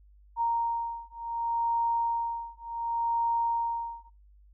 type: beating tone pair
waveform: sine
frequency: 930 / 930.68 Hz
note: A#5 / A#5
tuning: -4 / -3 cents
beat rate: 0.68 Hz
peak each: -30 dBFS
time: 0.36-4.1 s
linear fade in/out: 50 ms
effects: noise-tail reverb RT60 0.3 s tail -25 dB re dry + added 50 Hz sine -54 dBFS peak until 4.53 s